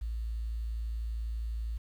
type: tone with quantisation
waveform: sine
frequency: 56.1 Hz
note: A1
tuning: 34 cents sharp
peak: -32 dBFS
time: 0.01-1.78 s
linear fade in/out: 10 ms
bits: 10
effects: none